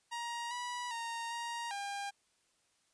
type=tone with pitch steps; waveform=sawtooth; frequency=942 / 977 / 927 / 938 / 803 Hz; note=A#5 / B5 / A#5 / A#5 / G5; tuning=+18 / -19 / -10 / +11 / +41 cents; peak=-34 dBFS; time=0.11-2.11 s; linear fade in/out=20 ms; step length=400 ms; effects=white hiss -74 dBFS RMS until 2.93 s + resampled to 22050 Hz